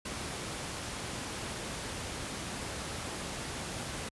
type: noise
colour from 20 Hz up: pink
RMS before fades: -38 dBFS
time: 0.05-4.09 s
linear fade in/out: 5 ms
effects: high-pass 60 Hz 12 dB/octave + resampled to 24000 Hz